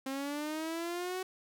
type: linear sweep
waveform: sawtooth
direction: up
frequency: 264.6 to 375.8 Hz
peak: -31 dBFS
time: 0.06-1.23 s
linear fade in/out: 5 ms
effects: none